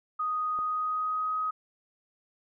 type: tone with pitch glide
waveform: sine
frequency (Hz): 1244.5 to 1260.4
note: D#6 to D#6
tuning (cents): 0 to +22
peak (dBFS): -27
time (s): 0.19-1.51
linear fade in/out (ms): 10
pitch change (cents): +22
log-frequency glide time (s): 0.6-1.36
type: click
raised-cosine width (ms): 1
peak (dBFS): -30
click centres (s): 0.589
effects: none